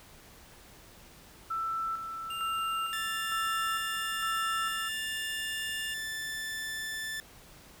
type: tone with tremolo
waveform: sine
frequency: 1328 Hz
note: E6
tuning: 12 cents sharp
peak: -30 dBFS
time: 1.5-4.89 s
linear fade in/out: 10 ms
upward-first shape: square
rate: 1.1 Hz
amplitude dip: 50%
type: tone with pitch glide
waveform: square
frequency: 2803 to 2822 Hz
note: F7 to F7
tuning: +6 to +17 cents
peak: -38 dBFS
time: 2.3-5.94 s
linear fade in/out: 5 ms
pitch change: +11 cents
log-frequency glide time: 3.03-5 s
type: tone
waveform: sawtooth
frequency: 1761 Hz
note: A6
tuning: 1 cent sharp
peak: -31 dBFS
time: 2.93-7.2 s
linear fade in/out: 0 ms
effects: pink hiss -54 dBFS RMS until 7.8 s